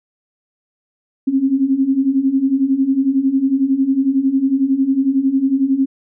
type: beating tone pair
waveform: sine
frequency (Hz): 261.6 / 272.6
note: C4 / C#4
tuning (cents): 0 / -29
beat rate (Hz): 11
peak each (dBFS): -18 / -14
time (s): 1.27-5.86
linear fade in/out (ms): 10
effects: none